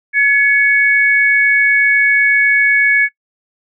sine tone pair together, 1700 / 2223 Hz, G#6 / C#7, +40 / +4 cents, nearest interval perfect fourth, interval 464 cents, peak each -11 dBFS, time 0.13-3.09 s, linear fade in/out 50 ms, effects noise-tail reverb RT60 0.1 s tail -23 dB re dry

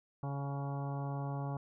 harmonic tone with a mistuned harmonic, 140.1 Hz, C#3, 19 cents sharp, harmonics 1 / 2 / 3 / 4 / 5 / 6 / 7 / 8 / 10, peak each -36 / -46 / -50 / -49 / -48 / -47 / -53 / -51 / -60 dBFS, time 0.23-1.57 s, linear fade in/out 2 ms, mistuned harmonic 7, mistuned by -26 cents, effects none

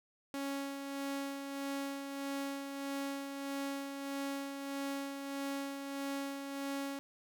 sawtooth tone with tremolo, 277.2 Hz, C#4, in tune, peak -32 dBFS, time 0.34-6.99 s, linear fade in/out 0 ms, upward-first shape sine, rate 1.6 Hz, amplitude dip 45%, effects none

